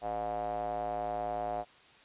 square tone with band-pass filter, 55.1 Hz, A1, 3 cents sharp, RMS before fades -35 dBFS, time 0.01-1.65 s, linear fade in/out 50 ms, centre 690 Hz, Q 7.6, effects white hiss -58 dBFS RMS until 2.04 s + resampled to 8000 Hz

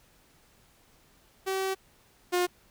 sawtooth tone pair in turn, 382.9 / 357 Hz, G4 / F4, -41 / +38 cents, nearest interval minor second, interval 121 cents, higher first, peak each -24 / -20 dBFS, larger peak second, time 1.46-1.75 / 2.32-2.47 s, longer first, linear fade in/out 20 ms, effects pink hiss -62 dBFS RMS until 2.7 s

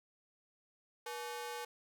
sawtooth ring-modulated tone, 668 Hz, E5, 23 cents sharp, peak -34 dBFS, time 1.06-1.65 s, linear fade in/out 5 ms, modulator 188 Hz, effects none

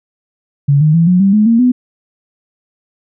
sine tone with pitch steps, 141.7 / 153.63 / 166.58 / 180.61 / 195.82 / 212.3 / 230.2 / 249.6 Hz, C#3 / D#3 / E3 / F#3 / G3 / G#3 / A#3 / B3, +38 / -22 / +18 / -42 / -2 / +38 / -22 / +19 cents, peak -6 dBFS, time 0.68-1.72 s, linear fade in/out 10 ms, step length 130 ms, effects none

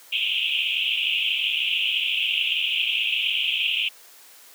pink band-pass noise, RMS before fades -24 dBFS, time 0.12-3.89 s, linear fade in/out 10 ms, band 2500 to 3300 Hz, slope 96 dB/octave, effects white hiss -49 dBFS RMS until 4.54 s + high-pass 400 Hz 12 dB/octave

